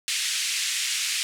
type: band-pass noise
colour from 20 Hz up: pink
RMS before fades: -27 dBFS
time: 0.08-1.23 s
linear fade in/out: 0 ms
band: 2200 to 9400 Hz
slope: 24 dB/octave
effects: none